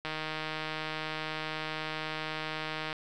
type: click train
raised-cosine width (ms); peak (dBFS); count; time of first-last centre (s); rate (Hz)
0.3; -19; 450; 0.05-2.928; 156
effects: none